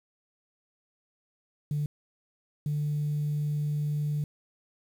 sine tone pair in turn, 147.6 / 148.18 Hz, D3 / D3, +9 / +16 cents, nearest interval unison, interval 7 cents, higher second, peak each -25 / -25 dBFS, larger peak neither, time 1.71-1.86 / 2.66-4.24 s, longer second, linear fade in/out 2 ms, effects tanh soft clip ceiling -23 dBFS + 9-bit

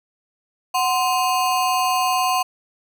square ring-modulated tone, 891 Hz, A5, 22 cents sharp, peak -15 dBFS, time 0.74-2.43 s, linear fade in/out 10 ms, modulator 150 Hz, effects none

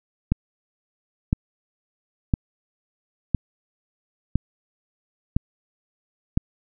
click train, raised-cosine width 5 ms, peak -6 dBFS, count 7, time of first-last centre 0.32-6.374 s, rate 0.991 Hz, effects none

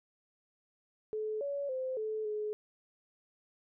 sine tone with pitch steps, 431.3 / 565 / 518 / 434 / 423.8 Hz, A4 / C#5 / C5 / A4 / G#4, -35 / +33 / -17 / -24 / +35 cents, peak -33 dBFS, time 1.13-2.53 s, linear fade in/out 0 ms, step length 280 ms, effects none

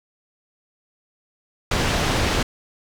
pink low-pass noise, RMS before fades -21 dBFS, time 1.71-2.43 s, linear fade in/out 5 ms, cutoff 5500 Hz, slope 12 dB/octave, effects none

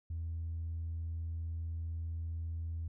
triangle tone with tanh clipping, 82.41 Hz, E2, in tune, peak -36 dBFS, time 0.1-2.88 s, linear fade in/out 5 ms, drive 5 dB, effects none

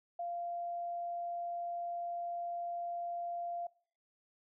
sine tone, 693 Hz, F5, 14 cents flat, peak -36 dBFS, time 0.19-3.67 s, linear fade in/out 5 ms, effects noise-tail reverb RT60 0.5 s tail -24 dB re dry

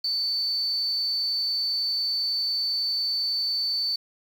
sine tone with amplitude modulation, 4526 Hz, C#8, 35 cents sharp, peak -20 dBFS, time 0.04-3.96 s, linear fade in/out 5 ms, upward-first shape sine, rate 270 Hz, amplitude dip 60%, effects tanh soft clip ceiling -17 dBFS + 8-bit

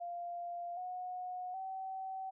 sine tone with pitch steps, 696 / 728.9 / 763.4 Hz, F5 / F#5 / G5, -6 / -26 / -46 cents, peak -39 dBFS, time 0-2.31 s, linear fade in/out 20 ms, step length 770 ms, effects none

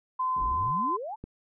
sine tone, 1027 Hz, C6, 33 cents flat, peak -25 dBFS, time 0.19-0.97 s, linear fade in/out 10 ms
pink low-pass noise, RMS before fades -44 dBFS, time 0.36-0.71 s, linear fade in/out 5 ms, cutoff 460 Hz, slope 48 dB/octave
sine exponential sweep, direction up, 39.44 to 932.3 Hz, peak -33 dBFS, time 0.4-1.16 s, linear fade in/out 20 ms
click, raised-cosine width 3 ms, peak -26 dBFS, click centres 1.24 s
effects none

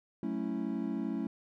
triangle chord, F# minor seventh, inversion none, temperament equal with one note detuned, 186.18 / 220 / 277.2 / 329.6 Hz, F#3 / A3 / C#4 / E4, +11 / 0 / 0 / 0 cents, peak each -38 / -34 / -35 / -37 dBFS, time 0.23-1.27 s, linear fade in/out 2 ms, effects none

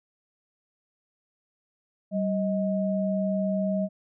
sine tone pair together, 193.04 / 629 Hz, G3 / D#5, -26 / +19 cents, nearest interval octave + minor sixth, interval 2045 cents, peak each -25 / -28 dBFS, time 2.11-3.89 s, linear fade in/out 50 ms, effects none

